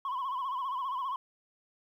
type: tone with vibrato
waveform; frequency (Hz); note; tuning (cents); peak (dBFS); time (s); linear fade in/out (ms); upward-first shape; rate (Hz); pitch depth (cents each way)
sine; 1046; C6; -1; -29; 0.05-1.16; 2; sine; 15; 110
effects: tanh soft clip ceiling -30 dBFS + 11-bit